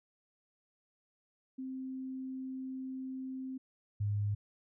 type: tone pair in turn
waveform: sine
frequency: 261.6 / 102.98 Hz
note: C4 / G#2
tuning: 0 / -14 cents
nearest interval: octave + major third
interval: 1614 cents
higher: first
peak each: -38 / -30 dBFS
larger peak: second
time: 1.58-3.58 / 4-4.35 s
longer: first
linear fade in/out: 10 ms
effects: none